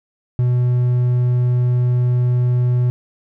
triangle tone, 123.47 Hz, B2, in tune, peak -11 dBFS, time 0.39-2.9 s, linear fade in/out 0 ms, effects none

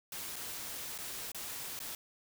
white noise with dropouts, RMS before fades -42 dBFS, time 0.12-1.95 s, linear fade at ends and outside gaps 2 ms, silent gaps 0.359-0.363 / 0.979-0.986 / 1.318-1.346 / 1.791-1.801 s, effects none

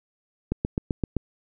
click train, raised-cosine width 3 ms, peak -11 dBFS, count 6, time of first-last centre 0.52-1.167 s, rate 7.73 Hz, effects none

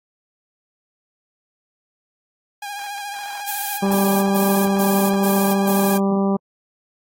sawtooth tone with vibrato, 812 Hz, G#5, 39 cents flat, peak -24 dBFS, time 2.62-5.98 s, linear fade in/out 5 ms, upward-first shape sine, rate 14 Hz, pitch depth 36 cents each way
violet noise bursts, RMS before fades -25 dBFS, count 6, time 3.47-5.98 s, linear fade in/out 10 ms, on 310 ms, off 130 ms
harmonic tone, 196.4 Hz, G3, 4 cents sharp, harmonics 1 / 2 / 3 / 4 / 5 / 6, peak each -17 / -23 / -27 / -29 / -31 / -33 dBFS, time 3.82-6.37 s, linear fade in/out 10 ms
effects AAC 48 kbps

